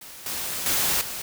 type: noise with level steps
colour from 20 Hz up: white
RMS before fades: -42 / -30 / -23 / -33 dBFS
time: 0.01-1.22 s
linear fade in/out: 5 ms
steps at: 0.26 / 0.66 / 1.01 s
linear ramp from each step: 2 ms
effects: none